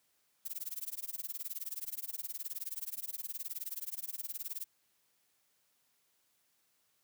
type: noise with tremolo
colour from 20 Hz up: violet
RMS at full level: -38 dBFS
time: 0.45-4.65 s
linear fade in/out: 10 ms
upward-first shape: sine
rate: 19 Hz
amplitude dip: 100%
effects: white hiss -75 dBFS RMS until 7.03 s + high-pass 80 Hz 12 dB/octave